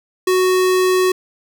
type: tone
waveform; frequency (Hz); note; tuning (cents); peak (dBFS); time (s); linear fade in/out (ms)
square; 370; F#4; 0; -13; 0.27-1.12; 5
effects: none